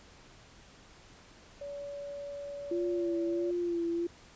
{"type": "tone", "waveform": "sine", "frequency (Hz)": 570, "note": "C#5", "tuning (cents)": 48, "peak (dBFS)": -38, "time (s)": [1.61, 3.51], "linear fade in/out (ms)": 5}
{"type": "tone with vibrato", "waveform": "sine", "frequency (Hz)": 344, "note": "F4", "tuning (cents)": -26, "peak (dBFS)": -29, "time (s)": [2.71, 4.07], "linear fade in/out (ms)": 5, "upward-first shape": "sine", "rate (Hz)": 1.5, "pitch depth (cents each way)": 33}
{"effects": ["pink hiss -56 dBFS RMS until 4.35 s", "resampled to 16000 Hz"]}